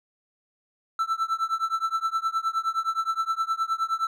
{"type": "tone with tremolo", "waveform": "triangle", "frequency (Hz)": 1329, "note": "E6", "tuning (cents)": 14, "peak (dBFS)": -18, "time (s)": [0.99, 4.07], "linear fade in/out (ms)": 2, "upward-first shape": "triangle", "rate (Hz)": 9.6, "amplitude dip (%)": 100, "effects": []}